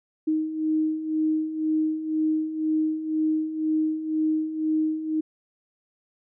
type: beating tone pair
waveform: sine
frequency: 311.1 / 313.1 Hz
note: D#4 / D#4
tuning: 0 / +11 cents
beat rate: 2 Hz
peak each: -29 / -23 dBFS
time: 0.27-5.21 s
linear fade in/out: 10 ms
effects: none